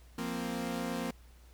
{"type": "chord", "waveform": "sawtooth", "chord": "F suspended fourth", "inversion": "none", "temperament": "equal", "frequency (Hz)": [174.61, 233.1, 261.6], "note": ["F3", "Bb3", "C4"], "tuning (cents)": [0, 0, 0], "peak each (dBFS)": [-36, -33, -35], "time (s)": [0.18, 1.11], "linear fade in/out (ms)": 5, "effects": ["added 60 Hz sine -54 dBFS peak until 1.53 s", "pink hiss -64 dBFS RMS until 1.53 s"]}